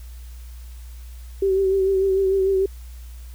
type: tone with vibrato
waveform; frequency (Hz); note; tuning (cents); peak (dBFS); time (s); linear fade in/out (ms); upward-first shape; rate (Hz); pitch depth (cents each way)
sine; 385.3; G4; -30; -16; 1.42-2.66; 5; triangle; 6.7; 41
effects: added 60 Hz sine -35 dBFS peak until 3.34 s + white hiss -52 dBFS RMS until 3.34 s